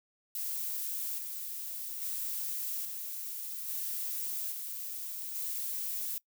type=noise with tremolo; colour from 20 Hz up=violet; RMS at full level=-36 dBFS; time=0.35-6.18 s; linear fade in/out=2 ms; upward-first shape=square; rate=0.6 Hz; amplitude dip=35%; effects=noise-tail reverb RT60 0.1 s tail -22 dB re dry